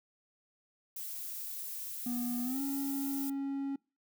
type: noise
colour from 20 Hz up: violet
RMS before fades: -41 dBFS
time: 0.96-3.3 s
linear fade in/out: 5 ms
type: tone with pitch glide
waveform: triangle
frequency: 242.8 to 275.7 Hz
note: B3 to C#4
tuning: -29 to -9 cents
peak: -31 dBFS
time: 2.06-3.76 s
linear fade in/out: 5 ms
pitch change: +220 cents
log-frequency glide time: 2.43-2.61 s
effects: noise-tail reverb RT60 0.3 s tail -25 dB re dry